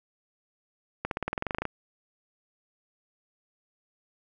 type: accelerating click train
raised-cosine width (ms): 0.5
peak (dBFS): -14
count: 14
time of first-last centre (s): 1.05-1.653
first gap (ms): 62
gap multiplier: 0.95
effects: none